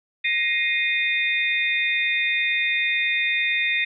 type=tone cluster; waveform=sine; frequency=1882 / 2111 / 2473 / 3620 Hz; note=A#6 / C7 / D#7 / A7; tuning=+16 / +15 / -11 / +48 cents; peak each=-25 / -26 / -23 / -29 dBFS; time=0.24-3.85 s; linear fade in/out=10 ms; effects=none